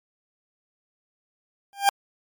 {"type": "tone with exponential growth", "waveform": "40% pulse", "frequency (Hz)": 798, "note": "G5", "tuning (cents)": 31, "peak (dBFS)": -11, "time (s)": [1.73, 1.89], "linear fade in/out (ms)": 0, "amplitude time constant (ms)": 34, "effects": ["MP3 96 kbps"]}